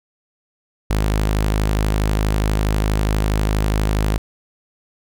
sawtooth tone, 52.3 Hz, G#1, 13 cents sharp, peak -12 dBFS, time 0.9-4.18 s, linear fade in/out 5 ms, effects none

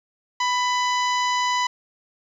harmonic tone with a mistuned harmonic, 998 Hz, B5, 18 cents sharp, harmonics 1 / 2 / 3 / 4 / 5 / 6 / 7, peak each -21 / -27 / -31 / -33 / -35 / -37 / -38 dBFS, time 0.4-1.67 s, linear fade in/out 5 ms, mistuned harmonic 1, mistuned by -16 cents, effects 9-bit

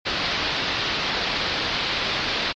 white low-pass noise, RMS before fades -25 dBFS, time 0.05-2.53 s, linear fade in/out 20 ms, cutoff 4700 Hz, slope 48 dB/octave, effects MP3 48 kbps

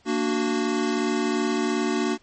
square chord, Bb augmented, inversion none, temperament equal with one note detuned, 230.8 / 293.7 / 370 Hz, Bb3 / D4 / F#4, -17 / 0 / 0 cents, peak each -27 dBFS, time 0.05-2.18 s, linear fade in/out 50 ms, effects pink hiss -60 dBFS RMS until 2.22 s + MP3 32 kbps

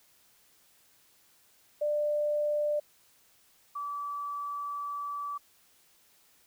sine tone pair in turn, 594 / 1153.5 Hz, D5 / D6, +20 / -31 cents, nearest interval major seventh, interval 1149 cents, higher second, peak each -26 / -33 dBFS, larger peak first, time 1.81-2.8 / 3.75-5.38 s, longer second, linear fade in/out 10 ms, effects white hiss -64 dBFS RMS until 6.46 s

